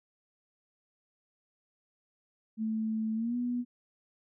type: tone with pitch glide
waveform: sine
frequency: 220 to 244.1 Hz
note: A3 to B3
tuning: 0 to -20 cents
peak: -29 dBFS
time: 2.57-3.65 s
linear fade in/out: 50 ms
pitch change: +180 cents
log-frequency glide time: 3.15-3.36 s
effects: none

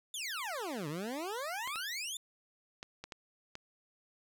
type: exponential two-way sweep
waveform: 20% pulse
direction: down then up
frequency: 3642 to 140.4 to 3642 Hz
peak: -32 dBFS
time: 0.14-2.17 s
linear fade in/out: 2 ms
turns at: 0.88 s
type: clicks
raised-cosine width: 0.2 ms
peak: -26 dBFS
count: 6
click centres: 1.675 / 1.758 / 2.829 / 3.04 / 3.122 / 3.554 s
effects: none

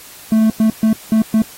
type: tone bursts at uneven times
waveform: triangle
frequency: 220 Hz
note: A3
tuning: in tune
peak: -7 dBFS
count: 5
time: 0.32-0.5 / 0.6-0.7 / 0.83-0.93 / 1.12-1.22 / 1.34-1.42 s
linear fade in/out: 2 ms
effects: white hiss -38 dBFS RMS until 1.57 s + AAC 48 kbps

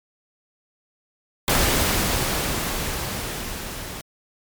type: noise with level ramp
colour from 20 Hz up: pink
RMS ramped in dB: -18 to -34 dBFS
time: 1.48-4.01 s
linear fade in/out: 0 ms
effects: MP3 96 kbps

